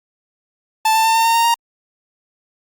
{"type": "tone with pitch steps", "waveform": "45% pulse", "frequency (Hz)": [880, 888.7, 897.5, 906.3, 915.3, 924.3, 933.4], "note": ["A5", "A5", "A5", "A#5", "A#5", "A#5", "A#5"], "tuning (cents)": [0, 17, 34, -49, -32, -15, 2], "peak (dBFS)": -12, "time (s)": [0.85, 1.543], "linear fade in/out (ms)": 5, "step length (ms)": 99, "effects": ["Opus 48 kbps"]}